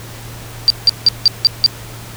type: tone bursts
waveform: sine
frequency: 4699 Hz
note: D8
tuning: in tune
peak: -4 dBFS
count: 6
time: 0.68-1.662 s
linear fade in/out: 0 ms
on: 22 ms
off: 170 ms
effects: added 115 Hz sine -32 dBFS peak until 2.16 s + pink hiss -34 dBFS RMS until 2.16 s